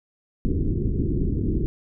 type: low-pass noise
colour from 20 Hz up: pink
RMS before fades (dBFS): -23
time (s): 0.45-1.66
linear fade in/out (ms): 0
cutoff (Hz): 380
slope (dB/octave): 48
effects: none